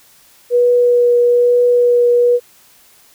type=tone with vibrato; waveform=sine; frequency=485 Hz; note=B4; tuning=31 cents flat; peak=-8 dBFS; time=0.5-2.4 s; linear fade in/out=50 ms; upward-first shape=triangle; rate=1.1 Hz; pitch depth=12 cents each way; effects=white hiss -48 dBFS RMS until 3.14 s